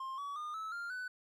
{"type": "tone with pitch steps", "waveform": "triangle", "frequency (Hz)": [1059, 1135, 1216.5, 1303.8, 1397.4, 1497.7], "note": ["C6", "C#6", "D#6", "E6", "F6", "F#6"], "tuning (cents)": [21, 41, -39, -19, 1, 21], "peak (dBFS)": -37, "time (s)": [0, 1.08], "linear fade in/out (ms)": 5, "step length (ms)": 180, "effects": []}